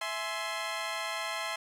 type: chord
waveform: 15% pulse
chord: E augmented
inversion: none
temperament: equal with one note detuned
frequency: 659.3 / 842.2 / 1046.5 Hz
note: E5 / G#5 / B#5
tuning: 0 / +24 / 0 cents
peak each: -31 / -33 / -30 dBFS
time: 0.01-1.56 s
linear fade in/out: 5 ms
effects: low-pass 10000 Hz 12 dB/octave + 10-bit